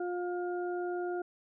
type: harmonic tone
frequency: 354.7 Hz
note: F4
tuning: 27 cents sharp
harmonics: 1 / 2 / 4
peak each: -33 / -39 / -45 dBFS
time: 0-1.22 s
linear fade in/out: 5 ms
effects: none